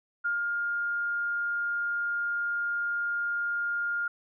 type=tone with ADSR envelope; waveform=sine; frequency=1411 Hz; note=F6; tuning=17 cents sharp; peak=-25 dBFS; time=0.24-4.08 s; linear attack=17 ms; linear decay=140 ms; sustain=-2 dB; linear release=5 ms; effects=none